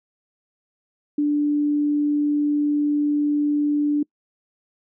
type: tone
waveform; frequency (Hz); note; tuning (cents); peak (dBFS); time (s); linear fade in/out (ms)
sine; 293.7; D4; 0; -17; 1.18-4.03; 5
effects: noise-tail reverb RT60 0.1 s tail -26 dB re dry